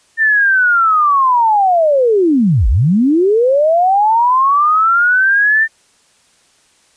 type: linear two-way sweep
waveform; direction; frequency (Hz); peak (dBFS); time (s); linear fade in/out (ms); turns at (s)
sine; down then up; 1808 to 44.1 to 1808; -8; 0.17-5.68; 50; 2.68
effects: white hiss -53 dBFS RMS until 6.96 s + resampled to 22050 Hz